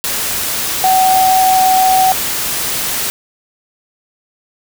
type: tone in noise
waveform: sine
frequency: 753 Hz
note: F#5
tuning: 30 cents sharp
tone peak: -8 dBFS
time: 0.84-2.12 s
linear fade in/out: 0 ms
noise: white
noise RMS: -18 dBFS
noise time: 0.04-3.1 s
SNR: +7 dB
effects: none